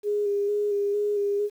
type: tone with vibrato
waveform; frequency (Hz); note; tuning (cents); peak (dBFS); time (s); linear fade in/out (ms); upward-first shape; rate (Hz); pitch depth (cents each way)
sine; 409.5; G#4; -24; -22; 0.03-1.5; 50; square; 2.2; 20
effects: 9-bit